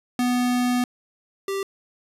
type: tone pair in turn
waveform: square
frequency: 246.9 / 391.9 Hz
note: B3 / G4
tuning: 0 / 0 cents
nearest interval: minor sixth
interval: 800 cents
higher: second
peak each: -20 / -25 dBFS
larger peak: first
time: 0.19-0.84 / 1.48-1.63 s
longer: first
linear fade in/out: 2 ms
effects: resampled to 32000 Hz